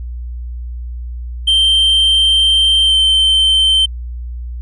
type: tone with pitch glide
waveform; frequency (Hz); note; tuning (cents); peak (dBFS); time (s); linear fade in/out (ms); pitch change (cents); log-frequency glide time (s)
triangle; 3136 to 3105; G7 to G7; 0 to -17; -7; 1.47-3.86; 10; -17; 2.85-2.94
effects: added 60 Hz sine -22 dBFS peak until 4.61 s + resampled to 24000 Hz